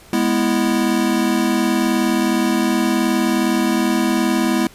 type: chord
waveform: square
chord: E major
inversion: first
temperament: equal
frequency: 207.7 / 246.9 / 329.6 Hz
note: G#3 / B3 / E4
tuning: 0 / 0 / 0 cents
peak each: -21 / -20 / -20 dBFS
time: 0.13-4.67 s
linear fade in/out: 2 ms
effects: pink hiss -45 dBFS RMS until 4.74 s + resampled to 32000 Hz